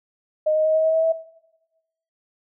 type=tone with pitch steps; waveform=sine; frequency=618 / 623.4 / 628.8 / 634.3 / 639.8 / 645.4 / 651 Hz; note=D#5 / D#5 / D#5 / D#5 / D#5 / E5 / E5; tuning=-12 / +3 / +18 / +33 / +48 / -37 / -22 cents; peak=-16 dBFS; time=0.46-1.125 s; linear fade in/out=10 ms; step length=95 ms; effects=noise-tail reverb RT60 1.0 s tail -18 dB re dry